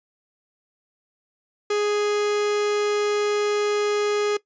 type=tone; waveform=45% pulse; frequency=415.3 Hz; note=G#4; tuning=in tune; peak=-20 dBFS; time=1.7-4.37 s; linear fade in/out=5 ms; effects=noise-tail reverb RT60 0.1 s tail -19 dB re dry + resampled to 16000 Hz